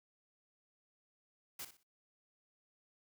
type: noise with echo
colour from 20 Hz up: white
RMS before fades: -45 dBFS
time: 1.59-1.65 s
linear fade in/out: 5 ms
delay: 61 ms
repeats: 3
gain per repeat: -11 dB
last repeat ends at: 1.833 s
effects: noise-tail reverb RT60 0.2 s tail -23 dB re dry + high-pass 80 Hz 12 dB/octave